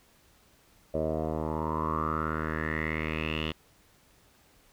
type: tone with low-pass filter sweep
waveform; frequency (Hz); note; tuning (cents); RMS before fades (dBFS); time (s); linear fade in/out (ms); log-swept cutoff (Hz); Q
10% pulse; 78.4; D#2; +14; -31; 0.94-3.52; 5; 590 to 3100; 7.5
effects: pink hiss -62 dBFS RMS until 4.72 s